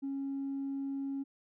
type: tone with tanh clipping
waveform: triangle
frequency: 274.6 Hz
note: C#4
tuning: 16 cents flat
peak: -34 dBFS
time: 0.02-1.24 s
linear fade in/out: 20 ms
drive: 5 dB
effects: none